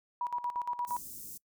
sine tone with tremolo, 969 Hz, B5, 33 cents flat, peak -30 dBFS, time 0.21-0.97 s, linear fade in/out 2 ms, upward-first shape square, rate 8.6 Hz, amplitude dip 75%
white band-stop noise, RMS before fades -45 dBFS, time 0.87-1.38 s, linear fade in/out 10 ms, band 350 to 6400 Hz, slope 24 dB/octave
effects noise-tail reverb RT60 0.1 s tail -24 dB re dry

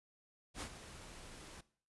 pink noise with ADSR envelope, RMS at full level -42 dBFS, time 0.54-1.61 s, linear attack 74 ms, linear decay 72 ms, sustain -11 dB, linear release 6 ms, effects noise-tail reverb RT60 0.5 s tail -19 dB re dry + resampled to 24000 Hz

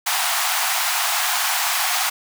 pink high-pass noise, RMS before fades -21 dBFS, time 0.06-2.1 s, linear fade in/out 10 ms, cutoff 690 Hz, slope 96 dB/octave, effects none

